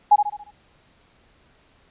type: tone with echo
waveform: sine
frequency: 831 Hz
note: G#5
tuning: 1 cent sharp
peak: -8 dBFS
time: 0.11-0.16 s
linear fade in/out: 10 ms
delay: 70 ms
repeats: 5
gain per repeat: -7 dB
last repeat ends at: 0.51 s
effects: pink hiss -58 dBFS RMS until 1.9 s + resampled to 8000 Hz